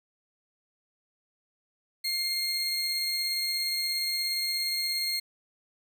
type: tone pair together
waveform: 40% pulse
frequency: 2118 / 4253 Hz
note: C7 / C8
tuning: +21 / +27 cents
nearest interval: octave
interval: 1206 cents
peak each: -34 / -27 dBFS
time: 2.04-5.2 s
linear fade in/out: 10 ms
effects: none